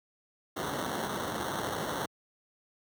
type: noise with sample-and-hold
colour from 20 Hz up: white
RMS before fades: -34 dBFS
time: 0.56-2.06 s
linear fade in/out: 10 ms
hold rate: 2450 Hz
effects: high-pass 100 Hz 12 dB/octave